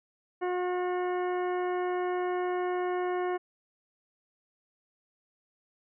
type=harmonic tone with a mistuned harmonic; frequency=360.7 Hz; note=F#4; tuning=44 cents flat; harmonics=1 / 2 / 3 / 4 / 5 / 6 / 8; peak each=-29 / -34 / -39 / -44 / -44 / -48 / -56 dBFS; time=0.41-3.38 s; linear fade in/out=20 ms; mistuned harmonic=6; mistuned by=+15 cents; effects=none